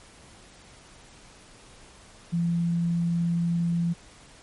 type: tone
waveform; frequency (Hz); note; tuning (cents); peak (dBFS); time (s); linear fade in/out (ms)
sine; 170.2; F3; -44; -22; 2.32-3.94; 20
effects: pink hiss -51 dBFS RMS until 4.42 s + MP3 48 kbps